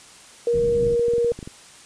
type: tone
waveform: sine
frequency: 473 Hz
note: A#4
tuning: 25 cents sharp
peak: -17 dBFS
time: 0.47-1.32 s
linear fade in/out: 2 ms
type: low-pass noise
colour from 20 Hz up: white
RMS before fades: -31 dBFS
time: 0.53-0.96 s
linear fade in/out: 10 ms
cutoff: 210 Hz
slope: 24 dB/octave
type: clicks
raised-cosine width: 3 ms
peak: -22 dBFS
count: 12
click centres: 0.834 / 0.868 / 0.905 / 0.995 / 1.083 / 1.136 / 1.182 / 1.246 / 1.32 / 1.39 / 1.428 / 1.475 s
effects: white hiss -46 dBFS RMS until 1.85 s + resampled to 22050 Hz